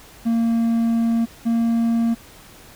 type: tone pair in turn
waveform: triangle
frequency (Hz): 230 / 230.8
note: A#3 / A#3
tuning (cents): -23 / -17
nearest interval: unison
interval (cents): 6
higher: second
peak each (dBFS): -14 / -14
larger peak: neither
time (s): 0.25-1.26 / 1.45-2.15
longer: first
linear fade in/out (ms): 20
effects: pink hiss -45 dBFS RMS until 2.75 s